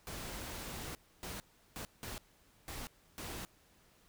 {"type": "noise bursts at uneven times", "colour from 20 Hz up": "pink", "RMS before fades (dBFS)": -44, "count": 6, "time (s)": [[0.07, 0.95], [1.23, 1.4], [1.76, 1.85], [2.03, 2.18], [2.68, 2.87], [3.18, 3.45]], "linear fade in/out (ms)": 0, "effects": ["pink hiss -67 dBFS RMS until 4.08 s"]}